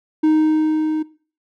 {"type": "tone with level ramp", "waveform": "triangle", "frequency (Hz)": 311.1, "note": "D#4", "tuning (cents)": 0, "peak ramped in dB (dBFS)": [-9, -17], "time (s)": [0.23, 1.03], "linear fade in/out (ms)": 10, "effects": ["noise-tail reverb RT60 0.4 s tail -19 dB re dry"]}